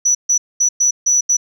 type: tone bursts at uneven times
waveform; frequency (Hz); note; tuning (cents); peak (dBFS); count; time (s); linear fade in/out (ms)
sine; 5920; F#8; 0; -9; 6; 0.05-0.15 / 0.29-0.38 / 0.6-0.69 / 0.8-0.91 / 1.06-1.21 / 1.29-1.37; 10
effects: tanh soft clip ceiling -8 dBFS